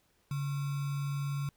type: tone with sample-and-hold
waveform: sine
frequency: 141.2 Hz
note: C#3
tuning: 32 cents sharp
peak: -31 dBFS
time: 0.31-1.49 s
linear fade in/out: 2 ms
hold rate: 1225 Hz
effects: pink hiss -71 dBFS RMS until 1.56 s